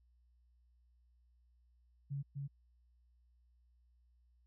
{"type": "tone with echo", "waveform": "sine", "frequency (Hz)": 140, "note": "C#3", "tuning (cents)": 18, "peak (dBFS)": -37, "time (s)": [2.1, 2.23], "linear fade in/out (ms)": 20, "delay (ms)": 250, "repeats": 1, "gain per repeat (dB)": -2, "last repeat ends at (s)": 2.48, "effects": ["added 60 Hz sine -67 dBFS peak until 4.46 s"]}